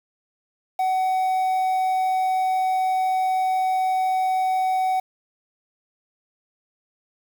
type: tone with quantisation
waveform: triangle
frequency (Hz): 751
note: F#5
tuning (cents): +26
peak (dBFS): -17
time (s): 0.79-5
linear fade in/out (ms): 5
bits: 7
effects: none